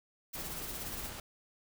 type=noise with tremolo; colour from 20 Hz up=blue; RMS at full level=-41 dBFS; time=0.33-1.1 s; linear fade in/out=10 ms; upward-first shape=sine; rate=17 Hz; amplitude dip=55%
type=noise; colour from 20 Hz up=pink; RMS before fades=-44 dBFS; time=0.35-1.2 s; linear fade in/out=2 ms
effects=none